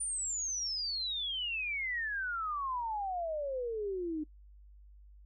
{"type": "exponential sweep", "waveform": "sine", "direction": "down", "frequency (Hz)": [9397, 297.9], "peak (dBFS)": -33, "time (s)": [0, 4.24], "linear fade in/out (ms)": 10, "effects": ["noise-tail reverb RT60 0.1 s tail -23 dB re dry", "added 50 Hz sine -53 dBFS peak until 5.25 s"]}